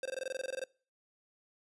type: tone bursts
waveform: square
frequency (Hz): 526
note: C5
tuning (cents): +9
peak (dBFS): -35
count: 14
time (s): 0.03-0.64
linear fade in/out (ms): 2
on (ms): 25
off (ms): 20
effects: noise-tail reverb RT60 0.4 s tail -24 dB re dry + resampled to 24000 Hz